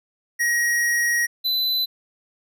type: tone pair in turn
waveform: square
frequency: 1893 / 4011 Hz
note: A#6 / B7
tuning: +26 / +26 cents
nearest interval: octave + minor second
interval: 1300 cents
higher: second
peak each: -19 / -20 dBFS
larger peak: first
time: 0.39-1.27 / 1.44-1.86 s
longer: first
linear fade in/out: 20 ms
effects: none